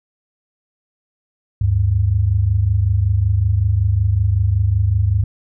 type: tone pair together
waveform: sine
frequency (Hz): 75.66 / 101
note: D#2 / G#2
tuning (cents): -48 / -48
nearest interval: perfect fourth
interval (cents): 500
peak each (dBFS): -18 / -14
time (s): 1.61-5.24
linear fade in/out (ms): 5
effects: none